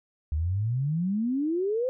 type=exponential sweep; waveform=sine; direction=up; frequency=72.4 to 526 Hz; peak=-24 dBFS; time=0.32-1.89 s; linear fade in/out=0 ms; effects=none